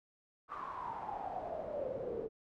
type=noise with band-pass filter sweep; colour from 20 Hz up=brown; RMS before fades=-41 dBFS; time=0.48-2.29 s; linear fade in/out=50 ms; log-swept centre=1200 to 430 Hz; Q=10; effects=none